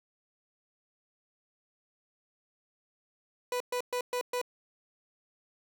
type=tone bursts; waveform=30% pulse; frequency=493.9 Hz; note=B4; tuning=in tune; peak=-27 dBFS; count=5; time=3.52-4.415 s; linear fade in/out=2 ms; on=83 ms; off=120 ms; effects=none